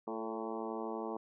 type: harmonic tone with a mistuned harmonic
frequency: 112.4 Hz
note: A2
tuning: 37 cents sharp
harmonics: 2 / 3 / 4 / 5 / 6 / 7 / 8 / 9 / 10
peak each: -44 / -43 / -42 / -48 / -47 / -47 / -47 / -49 / -50 dBFS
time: 0.07-1.17 s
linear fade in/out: 5 ms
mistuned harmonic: 4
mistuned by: -36 cents
effects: none